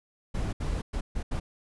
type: noise bursts at uneven times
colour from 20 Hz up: brown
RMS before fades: -30 dBFS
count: 5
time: 0.34-0.53 / 0.6-0.82 / 0.93-1.01 / 1.15-1.23 / 1.31-1.4 s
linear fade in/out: 10 ms
effects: resampled to 24000 Hz